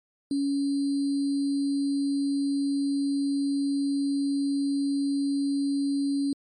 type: tone with sample-and-hold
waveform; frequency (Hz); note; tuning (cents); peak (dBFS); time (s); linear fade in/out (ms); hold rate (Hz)
sine; 279.9; C#4; +17; -23; 0.31-6.33; 2; 4410
effects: MP3 48 kbps